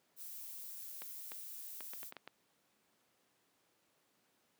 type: noise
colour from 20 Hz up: violet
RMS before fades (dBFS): -48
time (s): 0.16-2.12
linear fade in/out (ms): 50
type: clicks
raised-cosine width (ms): 0.3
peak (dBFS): -31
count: 8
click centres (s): 1.02 / 1.319 / 1.807 / 1.935 / 2.031 / 2.124 / 2.167 / 2.276
effects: pink hiss -75 dBFS RMS until 4.59 s + high-pass 200 Hz 12 dB/octave